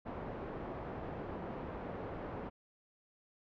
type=low-pass noise; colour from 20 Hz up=white; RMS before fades=-43 dBFS; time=0.05-2.5 s; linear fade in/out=20 ms; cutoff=650 Hz; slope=12 dB/octave; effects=low-pass 3000 Hz 12 dB/octave